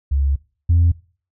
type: tone pair in turn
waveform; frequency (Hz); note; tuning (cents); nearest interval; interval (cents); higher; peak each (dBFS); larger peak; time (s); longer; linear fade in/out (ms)
sine; 69.3 / 85.14; C#2 / F2; 0 / -44; major third; 356; second; -14 / -9; second; 0.11-0.36 / 0.69-0.92; first; 10
effects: noise-tail reverb RT60 0.4 s tail -22 dB re dry + tanh soft clip ceiling -8 dBFS